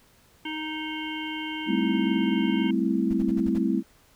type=harmonic tone; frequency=311.1 Hz; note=D#4; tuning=in tune; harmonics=1 / 3 / 5 / 7 / 9 / 10; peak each=-33 / -38 / -42 / -37 / -40 / -39 dBFS; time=0.45-2.71 s; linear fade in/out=5 ms
type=chord; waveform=sine; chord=A minor seventh; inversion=third; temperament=equal; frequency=196 / 220 / 261.6 / 329.6 Hz; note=G3 / A3 / C4 / E4; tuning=0 / 0 / 0 / 0 cents; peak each=-27 dBFS; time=1.66-3.83 s; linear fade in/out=50 ms
type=noise bursts; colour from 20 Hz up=brown; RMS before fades=-36 dBFS; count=6; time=3.1-3.585 s; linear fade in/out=10 ms; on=40 ms; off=49 ms
effects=pink hiss -59 dBFS RMS until 4.15 s